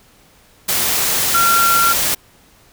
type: tone in noise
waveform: sine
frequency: 1374 Hz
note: F6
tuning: 29 cents flat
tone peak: -12 dBFS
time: 1.34-1.93 s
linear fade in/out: 10 ms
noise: white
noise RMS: -17 dBFS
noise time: 0.68-2.15 s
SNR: +2 dB
effects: pink hiss -50 dBFS RMS until 2.72 s